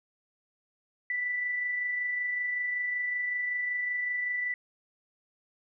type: tone with amplitude modulation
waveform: sine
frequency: 1975.5 Hz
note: B6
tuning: in tune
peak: -27 dBFS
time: 1.1-4.54 s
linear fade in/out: 2 ms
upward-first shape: sine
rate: 25.3 Hz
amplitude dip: 30%
effects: none